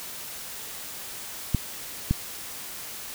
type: clicks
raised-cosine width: 5 ms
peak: -9 dBFS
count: 2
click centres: 1.547 / 2.11 s
effects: white hiss -38 dBFS RMS until 3.14 s